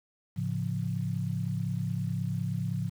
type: chord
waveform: sine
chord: A augmented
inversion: none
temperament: equal with one note detuned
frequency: 108.93 / 138.59 / 174.61 Hz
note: A2 / C#3 / E#3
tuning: -17 / 0 / 0 cents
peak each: -33 dBFS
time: 0.36-2.9 s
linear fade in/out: 20 ms
effects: 9-bit